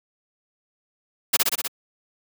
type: noise with echo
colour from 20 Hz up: white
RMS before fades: -17 dBFS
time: 1.33-1.37 s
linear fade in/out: 10 ms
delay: 62 ms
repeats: 5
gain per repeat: -2 dB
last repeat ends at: 1.68 s
effects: high-pass 200 Hz 12 dB/octave